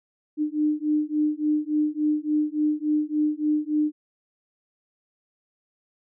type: beating tone pair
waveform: sine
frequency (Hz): 300.5 / 304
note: D4 / D#4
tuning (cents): +40 / -40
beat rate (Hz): 3.5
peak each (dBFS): -24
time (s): 0.37-3.92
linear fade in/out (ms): 50
effects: none